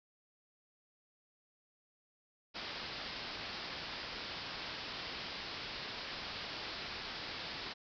white low-pass noise, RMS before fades -44 dBFS, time 2.54-7.74 s, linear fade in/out 20 ms, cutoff 5200 Hz, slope 96 dB/octave, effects none

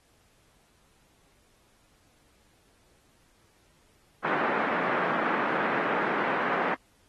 white band-pass noise, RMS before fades -28 dBFS, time 4.24-6.75 s, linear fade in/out 10 ms, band 190 to 1700 Hz, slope 24 dB/octave, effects pink hiss -65 dBFS RMS until 7.08 s + AAC 32 kbps

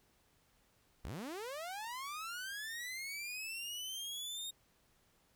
sawtooth linear sweep, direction up, 34.88 to 3729 Hz, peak -38 dBFS, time 1.04-4.51 s, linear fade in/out 10 ms, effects pink hiss -72 dBFS RMS until 5.35 s

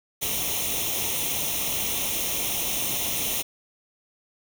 white noise with comb filter, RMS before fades -27 dBFS, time 0.21-3.43 s, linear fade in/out 20 ms, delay 0.32 ms, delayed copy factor +0.75, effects none

